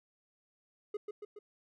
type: tone with echo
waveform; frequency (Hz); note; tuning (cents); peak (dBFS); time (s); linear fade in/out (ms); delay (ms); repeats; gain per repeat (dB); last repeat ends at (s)
triangle; 416.4; G#4; +5; -32; 0.94-0.97; 5; 140; 3; -4; 1.39
effects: none